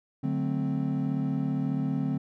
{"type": "chord", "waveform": "triangle", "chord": "D dominant seventh", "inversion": "none", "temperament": "equal", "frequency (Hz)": [146.83, 185, 220, 261.6], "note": ["D3", "F#3", "A3", "C4"], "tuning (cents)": [0, 0, 0, 0], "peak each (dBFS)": [-28, -32, -32, -28], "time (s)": [0.23, 2.18], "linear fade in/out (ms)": 10, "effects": []}